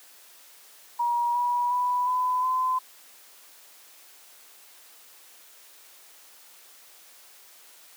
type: tone with pitch steps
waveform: sine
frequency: 954 / 970.7 / 987.6 / 1004.9 / 1022.5 Hz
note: A#5 / B5 / B5 / B5 / C6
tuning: +40 / -30 / 0 / +30 / -40 cents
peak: -22 dBFS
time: 0.99-2.79 s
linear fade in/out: 10 ms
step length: 360 ms
effects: white hiss -52 dBFS RMS until 7.96 s + high-pass 400 Hz 12 dB/octave